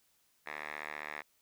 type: tone with band-pass filter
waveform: 5% pulse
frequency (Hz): 75.2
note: D2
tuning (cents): +42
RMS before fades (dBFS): -43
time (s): 0.46-1.22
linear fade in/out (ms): 5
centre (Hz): 1700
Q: 4.1
effects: white hiss -72 dBFS RMS until 1.41 s